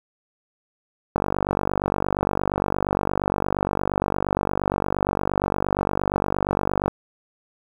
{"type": "click train", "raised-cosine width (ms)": 1, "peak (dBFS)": -7, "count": 279, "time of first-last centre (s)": [1.16, 6.88], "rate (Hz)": 48.6, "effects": ["7-bit"]}